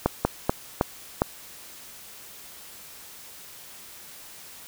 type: slowing click train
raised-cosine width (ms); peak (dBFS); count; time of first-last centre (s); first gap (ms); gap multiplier
1; -5; 5; 0.06-1.219; 190; 1.29
effects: white hiss -45 dBFS RMS until 4.67 s